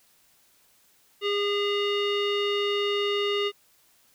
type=tone with low-pass filter; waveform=square; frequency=407.3 Hz; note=G#4; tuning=34 cents flat; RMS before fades=-26 dBFS; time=1.21-3.52 s; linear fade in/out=50 ms; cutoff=3200 Hz; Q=6; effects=white hiss -62 dBFS RMS until 4.14 s